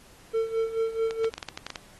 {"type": "tone with tremolo", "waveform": "triangle", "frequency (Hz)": 450.1, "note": "A4", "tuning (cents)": 39, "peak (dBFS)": -20, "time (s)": [0.33, 1.3], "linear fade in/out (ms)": 20, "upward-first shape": "sine", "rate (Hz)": 4.6, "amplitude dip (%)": 75}
{"type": "clicks", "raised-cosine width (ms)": 0.2, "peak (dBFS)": -17, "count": 10, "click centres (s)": [1.109, 1.245, 1.339, 1.38, 1.428, 1.487, 1.575, 1.666, 1.703, 1.758]}
{"effects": ["pink hiss -54 dBFS RMS until 1.99 s", "AAC 32 kbps"]}